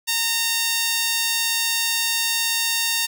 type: tone with high-pass filter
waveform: sawtooth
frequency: 919 Hz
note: A#5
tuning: 25 cents flat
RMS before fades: -22 dBFS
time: 0.07-3.07 s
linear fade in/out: 20 ms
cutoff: 3100 Hz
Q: 0.84
effects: none